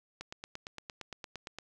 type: click train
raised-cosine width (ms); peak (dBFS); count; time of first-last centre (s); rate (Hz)
0.2; -24; 13; 0.21-1.586; 8.72
effects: none